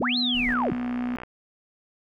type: linear two-way sweep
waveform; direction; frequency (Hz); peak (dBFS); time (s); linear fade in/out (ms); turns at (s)
sine; up then down; 92.3 to 4289 to 92.3; -23; 0-0.73; 5; 0.18
type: tone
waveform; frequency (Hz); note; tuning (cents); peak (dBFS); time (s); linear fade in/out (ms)
triangle; 245.3; B3; -12; -24; 0.02-1.16; 0
type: noise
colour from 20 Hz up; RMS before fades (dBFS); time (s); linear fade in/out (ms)
brown; -37; 0.34-0.55; 20
type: click train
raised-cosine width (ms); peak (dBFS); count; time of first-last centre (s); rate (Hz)
0.5; -21; 47; 0.49-1.234; 61.8
effects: none